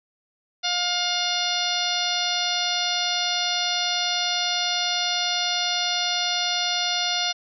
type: harmonic tone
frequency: 710 Hz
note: F5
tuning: 28 cents sharp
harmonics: 1 / 2 / 3 / 4 / 5 / 6 / 7 / 8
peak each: -30 / -32 / -33 / -30 / -27 / -30 / -31 / -32 dBFS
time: 0.63-7.33 s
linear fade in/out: 20 ms
effects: none